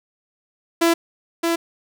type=tone with echo; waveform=sawtooth; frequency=335.2 Hz; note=E4; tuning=29 cents sharp; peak=-10 dBFS; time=0.81-0.94 s; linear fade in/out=10 ms; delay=620 ms; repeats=1; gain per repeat=-4 dB; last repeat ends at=1.56 s; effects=none